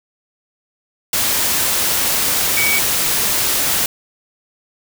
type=tone in noise; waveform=sine; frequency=2262 Hz; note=C#7; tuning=34 cents sharp; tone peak=-16 dBFS; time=2.57-2.79 s; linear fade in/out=2 ms; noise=white; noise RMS=-17 dBFS; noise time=1.13-3.86 s; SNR=-2 dB; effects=none